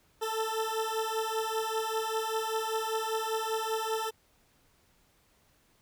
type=beating tone pair; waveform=20% pulse; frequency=440 / 445.1 Hz; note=A4 / A4; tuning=0 / +20 cents; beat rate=5.1 Hz; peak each=-28 / -28 dBFS; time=0.21-4.11 s; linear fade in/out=20 ms; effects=pink hiss -67 dBFS RMS until 5.81 s